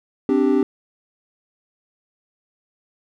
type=chord; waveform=triangle; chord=C suspended second; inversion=none; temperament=equal; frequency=261.6 / 293.7 / 392 Hz; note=C4 / D4 / G4; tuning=0 / 0 / 0 cents; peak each=-17 dBFS; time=0.29-0.63 s; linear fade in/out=2 ms; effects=none

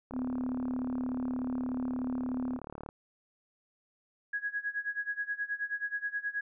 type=click train; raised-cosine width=1 ms; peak=-28 dBFS; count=103; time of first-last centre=0.11-2.889 s; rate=36.7 Hz
type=tone; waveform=sine; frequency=253.3 Hz; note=B3; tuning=44 cents sharp; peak=-31 dBFS; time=0.12-2.6 s; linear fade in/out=50 ms
type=tone with tremolo; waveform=sine; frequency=1661.2 Hz; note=G#6; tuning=in tune; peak=-29 dBFS; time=4.33-6.41 s; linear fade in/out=5 ms; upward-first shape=sine; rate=9.4 Hz; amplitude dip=90%
effects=none

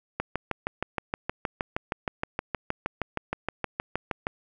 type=click train; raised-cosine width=0.5 ms; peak=-12 dBFS; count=27; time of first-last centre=0.2-4.269 s; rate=6.39 Hz; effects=none

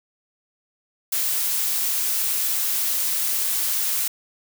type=noise; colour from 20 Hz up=blue; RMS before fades=-23 dBFS; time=1.12-4.08 s; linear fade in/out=5 ms; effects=none

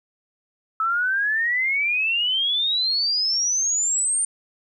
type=exponential sweep; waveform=sine; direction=up; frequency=1295 to 9030 Hz; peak=-19 dBFS; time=0.8-4.25 s; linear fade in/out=2 ms; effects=10-bit

